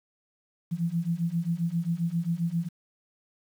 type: beating tone pair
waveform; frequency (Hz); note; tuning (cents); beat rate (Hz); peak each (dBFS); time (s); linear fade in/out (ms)
sine; 164.81 / 172.31; E3 / F3; 0 / -23; 7.5; -29 / -28; 0.71-2.69; 20
effects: 9-bit